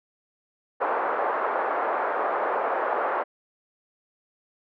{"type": "band-pass noise", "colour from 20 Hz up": "pink", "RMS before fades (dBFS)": -26, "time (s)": [0.8, 3.24], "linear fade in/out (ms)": 20, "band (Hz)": [480, 1400], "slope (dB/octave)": 24, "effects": []}